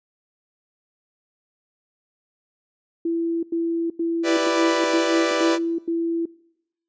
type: tone bursts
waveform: sine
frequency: 333.9 Hz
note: E4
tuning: 22 cents sharp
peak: -20 dBFS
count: 7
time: 3.05-6.256 s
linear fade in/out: 5 ms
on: 380 ms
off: 91 ms
type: chord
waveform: sawtooth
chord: E minor seventh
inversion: none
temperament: equal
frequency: 329.6 / 392 / 493.9 / 587.3 Hz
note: E4 / G4 / B4 / D5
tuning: 0 / 0 / 0 / 0 cents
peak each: -21 / -26 / -20 / -20 dBFS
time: 4.23-5.59 s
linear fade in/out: 50 ms
effects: noise-tail reverb RT60 0.8 s tail -23 dB re dry + resampled to 16000 Hz